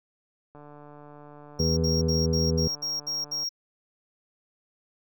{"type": "click train", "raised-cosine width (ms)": 1, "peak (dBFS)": -34, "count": 425, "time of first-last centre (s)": [0.55, 3.434], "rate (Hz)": 147}
{"type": "tone bursts", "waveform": "triangle", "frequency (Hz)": 5588, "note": "F8", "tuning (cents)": 0, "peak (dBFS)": -26, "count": 8, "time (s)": [1.59, 3.492], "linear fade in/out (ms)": 10, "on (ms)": 180, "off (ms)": 66}
{"type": "harmonic tone", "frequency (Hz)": 81.4, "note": "E2", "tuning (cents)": -21, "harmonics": [1, 2, 3, 5, 6], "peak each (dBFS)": [-27, -26, -31, -31, -31], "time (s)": [1.59, 2.68], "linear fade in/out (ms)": 10}
{"effects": []}